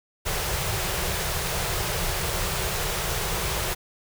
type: band-stop noise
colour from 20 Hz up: pink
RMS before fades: -27 dBFS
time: 0.25-3.75 s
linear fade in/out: 20 ms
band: 190 to 340 Hz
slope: 96 dB/octave
effects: none